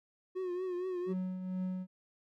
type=tone with vibrato; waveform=triangle; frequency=364 Hz; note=F#4; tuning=28 cents flat; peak=-32 dBFS; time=0.35-1.14 s; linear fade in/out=20 ms; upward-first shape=triangle; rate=4.3 Hz; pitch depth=68 cents each way
type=tone with tremolo; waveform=triangle; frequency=185 Hz; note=F#3; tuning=in tune; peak=-30 dBFS; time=1.06-1.87 s; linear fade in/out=50 ms; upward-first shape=triangle; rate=2.2 Hz; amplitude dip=55%
effects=none